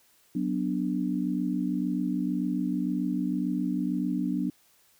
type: chord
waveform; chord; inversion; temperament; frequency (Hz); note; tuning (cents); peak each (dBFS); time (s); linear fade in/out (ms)
sine; B minor; second; equal; 185 / 246.9 / 293.7; F#3 / B3 / D4; 0 / 0 / 0; -30; 0.35-4.5; 5
effects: white hiss -63 dBFS RMS until 4.99 s